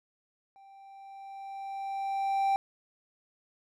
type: tone with level ramp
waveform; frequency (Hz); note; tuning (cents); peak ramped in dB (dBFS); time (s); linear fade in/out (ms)
triangle; 784; G5; 0; -51 to -21; 0.56-2.56; 0
effects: none